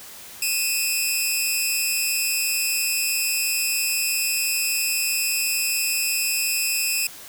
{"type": "tone pair together", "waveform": "10% pulse", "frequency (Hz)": [2498, 2661], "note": ["D#7", "E7"], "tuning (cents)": [6, 16], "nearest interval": "minor second", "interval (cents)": 110, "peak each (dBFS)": -15, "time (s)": [0.42, 7.07], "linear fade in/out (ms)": 2, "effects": ["white hiss -41 dBFS RMS until 7.28 s"]}